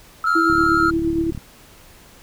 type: tone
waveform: sine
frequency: 1310 Hz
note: E6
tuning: 11 cents flat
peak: -18 dBFS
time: 0.24-0.9 s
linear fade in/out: 2 ms
type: tone with vibrato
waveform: triangle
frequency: 1396.9 Hz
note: F6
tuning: in tune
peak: -16 dBFS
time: 0.26-0.91 s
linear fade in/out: 10 ms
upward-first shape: triangle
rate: 10 Hz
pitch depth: 12 cents each way
type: tone with tremolo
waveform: sine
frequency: 329.6 Hz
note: E4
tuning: in tune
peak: -16 dBFS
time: 0.35-1.31 s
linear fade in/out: 10 ms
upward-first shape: sine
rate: 8.6 Hz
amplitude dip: 40%
type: click train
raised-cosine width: 5 ms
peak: -18 dBFS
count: 33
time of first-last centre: 0.5-1.377 s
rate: 36.5 Hz
effects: pink hiss -47 dBFS RMS until 2.22 s